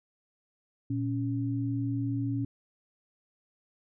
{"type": "tone pair together", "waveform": "sine", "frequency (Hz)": [116.97, 278.2], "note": ["A#2", "C#4"], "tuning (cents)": [6, 6], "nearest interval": "octave + minor third", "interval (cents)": 1500, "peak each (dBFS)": [-30, -31], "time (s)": [0.9, 2.45], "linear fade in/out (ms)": 5, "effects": []}